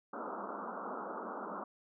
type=band-pass noise; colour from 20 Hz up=white; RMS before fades=-42 dBFS; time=0.13-1.64 s; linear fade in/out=5 ms; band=190 to 1400 Hz; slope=96 dB/octave; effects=none